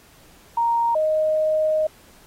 sine tone pair in turn, 932.3 / 622.2 Hz, A#5 / D#5, 0 / 0 cents, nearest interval perfect fifth, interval 700 cents, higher first, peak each -17 dBFS, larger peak neither, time 0.57-0.95 / 0.95-1.87 s, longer second, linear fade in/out 5 ms, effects pink hiss -52 dBFS RMS until 2.26 s + AAC 48 kbps

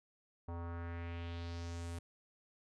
square tone with low-pass filter sweep, 85.1 Hz, F2, 44 cents flat, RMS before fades -43 dBFS, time 0.48-1.99 s, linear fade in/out 5 ms, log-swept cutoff 910 to 10000 Hz, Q 2.2, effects none

